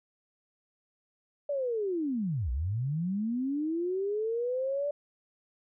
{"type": "linear two-way sweep", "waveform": "sine", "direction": "down then up", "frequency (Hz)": [587.3, 56.9, 587.3], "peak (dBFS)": -28, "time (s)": [1.49, 4.91], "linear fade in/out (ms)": 5, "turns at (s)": 2.51, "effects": []}